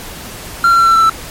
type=tone with pitch steps; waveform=triangle; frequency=1376 / 1365.7 / 1355.5 / 1345.3 / 1335.3 / 1325.3 Hz; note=F6 / F6 / E6 / E6 / E6 / E6; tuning=-26 / -39 / +48 / +35 / +22 / +9 cents; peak=-4 dBFS; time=0.64-1.096 s; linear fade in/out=2 ms; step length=76 ms; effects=pink hiss -29 dBFS RMS until 1.3 s + MP3 64 kbps